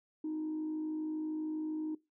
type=tone with frequency modulation; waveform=sine; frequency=311.1 Hz; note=D#4; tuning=in tune; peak=-33 dBFS; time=0.24-1.95 s; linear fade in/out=5 ms; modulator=52.7 Hz; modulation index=0.25; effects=noise-tail reverb RT60 0.2 s tail -19 dB re dry + tanh soft clip ceiling -31 dBFS